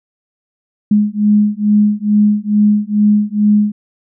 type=beating tone pair; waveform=sine; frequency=207.7 / 210 Hz; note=G#3 / G#3; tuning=0 / +19 cents; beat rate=2.3 Hz; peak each=-12 dBFS; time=0.91-3.72 s; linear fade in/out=5 ms; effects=none